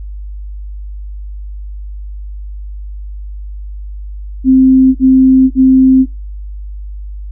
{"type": "tone bursts", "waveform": "sine", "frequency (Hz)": 261.6, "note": "C4", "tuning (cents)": 0, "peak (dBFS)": -3, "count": 3, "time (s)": [4.44, 6.06], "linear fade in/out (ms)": 50, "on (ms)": 510, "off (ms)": 45, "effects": ["noise-tail reverb RT60 0.2 s tail -23 dB re dry", "added 50 Hz sine -22 dBFS peak until 7.31 s"]}